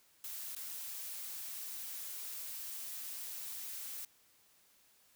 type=noise with dropouts; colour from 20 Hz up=blue; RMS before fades=-44 dBFS; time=0.24-4.05 s; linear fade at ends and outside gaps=2 ms; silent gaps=0.551-0.563 s; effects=white hiss -68 dBFS RMS until 5.15 s